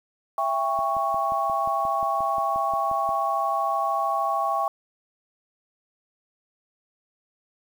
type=chord; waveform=sine; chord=C# diminished; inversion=first; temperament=just; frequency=665.2 / 798.3 / 1108.7 Hz; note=E5 / G5 / C#6; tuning=+16 / +31 / 0 cents; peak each=-28 / -26 / -25 dBFS; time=0.38-4.68 s; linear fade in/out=2 ms
type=click train; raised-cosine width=3 ms; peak=-29 dBFS; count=14; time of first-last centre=0.79-3.091 s; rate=5.65 Hz
effects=8-bit